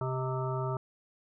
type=harmonic tone with a mistuned harmonic; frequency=130.81 Hz; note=C3; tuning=in tune; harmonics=1 / 3 / 5 / 7 / 9 / 10; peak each=-32 / -37 / -39 / -40 / -42 / -42 dBFS; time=0.01-0.77 s; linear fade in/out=2 ms; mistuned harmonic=5; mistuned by=-42 cents; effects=none